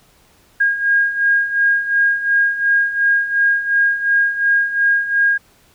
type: beating tone pair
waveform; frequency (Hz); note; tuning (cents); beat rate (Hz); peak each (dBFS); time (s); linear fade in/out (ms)
sine; 1625 / 1627.8; G#6 / G#6; -38 / -35; 2.8; -19 / -14; 0.6-5.38; 10
effects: pink hiss -53 dBFS RMS until 5.74 s